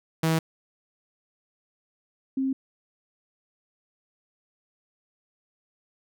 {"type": "tone pair in turn", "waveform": ["sawtooth", "sine"], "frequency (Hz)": [161.5, 266.4], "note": ["E3", "C4"], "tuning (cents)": [-35, 31], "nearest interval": "major sixth", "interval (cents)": 866, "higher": "second", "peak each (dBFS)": [-17, -23], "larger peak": "first", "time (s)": [[0.23, 0.39], [2.37, 2.53]], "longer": "neither", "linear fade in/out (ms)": 5, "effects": []}